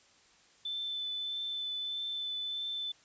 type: tone with vibrato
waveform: sine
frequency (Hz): 3520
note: A7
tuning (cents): 0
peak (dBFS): -34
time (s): 0.65-2.92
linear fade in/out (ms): 5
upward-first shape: triangle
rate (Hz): 1.6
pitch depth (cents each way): 13
effects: white hiss -63 dBFS RMS until 3.04 s + resampled to 16000 Hz